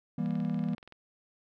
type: chord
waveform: triangle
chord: E diminished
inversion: none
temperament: just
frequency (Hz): 164.81 / 197.78 / 237.3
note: E3 / G3 / Bb3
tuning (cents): 0 / +16 / +31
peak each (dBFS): -31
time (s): 0.18-0.75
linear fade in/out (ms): 5
type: click train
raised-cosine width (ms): 0.3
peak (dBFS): -34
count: 15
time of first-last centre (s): 0.26-0.924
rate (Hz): 21.1
effects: none